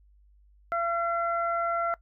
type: harmonic tone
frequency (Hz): 680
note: F5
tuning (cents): -46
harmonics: 1 / 2 / 3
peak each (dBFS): -29 / -27 / -41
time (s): 0.72-1.94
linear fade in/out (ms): 0
effects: noise-tail reverb RT60 0.1 s tail -20 dB re dry + added 50 Hz sine -56 dBFS peak until 2.01 s